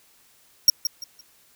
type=tone with echo; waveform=45% pulse; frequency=5588 Hz; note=F8; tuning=in tune; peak=-10 dBFS; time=0.68-0.7 s; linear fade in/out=2 ms; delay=170 ms; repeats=3; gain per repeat=-11 dB; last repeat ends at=1.21 s; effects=white hiss -58 dBFS RMS until 1.55 s